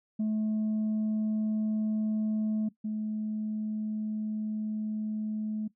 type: tone pair in turn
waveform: sine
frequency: 215.8 / 214.9 Hz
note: A3 / A3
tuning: -33 / -41 cents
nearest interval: unison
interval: 8 cents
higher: first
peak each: -24 / -29 dBFS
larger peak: first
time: 0.19-2.69 / 2.84-5.68 s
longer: second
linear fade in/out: 10 ms
effects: noise-tail reverb RT60 0.1 s tail -17 dB re dry + tanh soft clip ceiling -25 dBFS